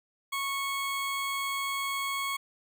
20% pulse tone, 1102 Hz, C#6, 11 cents flat, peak -25 dBFS, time 0.32-2.37 s, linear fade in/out 10 ms, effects none

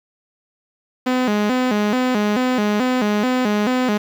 sawtooth tone with vibrato, 230 Hz, A#3, 23 cents flat, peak -12 dBFS, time 1.06-3.98 s, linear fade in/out 10 ms, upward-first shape square, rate 2.3 Hz, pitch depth 170 cents each way, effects low-pass 4000 Hz 12 dB/octave + 7-bit

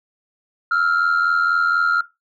sine tone pair together, 1318.5 / 1402.6 Hz, E6 / F6, 0 / +7 cents, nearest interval minor second, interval 107 cents, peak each -18 / -15 dBFS, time 0.71-2.01 s, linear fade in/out 5 ms, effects noise-tail reverb RT60 0.2 s tail -17 dB re dry + tanh soft clip ceiling -12 dBFS

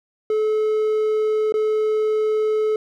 triangle tone with dropouts, 431.3 Hz, A4, 35 cents flat, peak -15 dBFS, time 0.3-2.76 s, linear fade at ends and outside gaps 2 ms, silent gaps 1.523-1.54 s, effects none

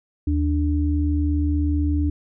sine tone pair together, 77.6 / 293.8 Hz, D#2 / D4, -4 / +1 cents, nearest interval octave + major seventh, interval 2305 cents, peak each -19 / -23 dBFS, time 0.27-2.1 s, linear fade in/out 5 ms, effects none

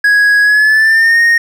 triangle tone with pitch glide, 1663 to 1855.9 Hz, G#6 to A#6, +2 to -8 cents, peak -4 dBFS, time 0.04-1.38 s, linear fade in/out 5 ms, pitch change +190 cents, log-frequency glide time 0.42-1.2 s, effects none

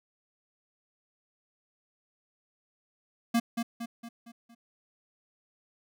square tone with echo, 233.1 Hz, A#3, in tune, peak -23 dBFS, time 3.34-3.4 s, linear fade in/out 10 ms, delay 230 ms, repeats 5, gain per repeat -6 dB, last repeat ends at 4.55 s, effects none

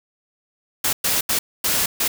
white noise bursts at uneven times, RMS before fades -20 dBFS, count 5, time 0.84-0.93 / 1.04-1.21 / 1.29-1.39 / 1.64-1.86 / 2-2.08 s, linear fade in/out 5 ms, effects none

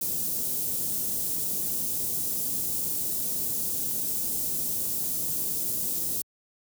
white band-stop noise, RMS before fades -29 dBFS, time 0.01-6.22 s, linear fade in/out 5 ms, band 350 to 8500 Hz, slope 12 dB/octave, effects high-pass 80 Hz 12 dB/octave

